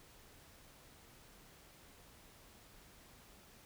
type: silence
effects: pink hiss -61 dBFS RMS until 3.65 s